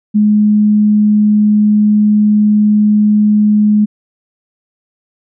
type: tone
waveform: sine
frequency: 210.2 Hz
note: G#3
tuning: 21 cents sharp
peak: -6 dBFS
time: 0.14-3.86 s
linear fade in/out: 20 ms
effects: none